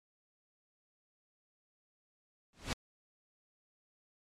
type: noise with exponential growth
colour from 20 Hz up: pink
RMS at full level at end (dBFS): -31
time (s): 2.53-2.73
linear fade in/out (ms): 1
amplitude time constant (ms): 42
effects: low-pass 7000 Hz 12 dB/octave + MP3 64 kbps